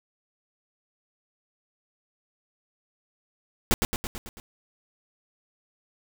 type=noise with echo; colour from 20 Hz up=pink; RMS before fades=-20 dBFS; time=3.71-3.74 s; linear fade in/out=0 ms; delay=110 ms; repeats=6; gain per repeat=-4 dB; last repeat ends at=4.4 s; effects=none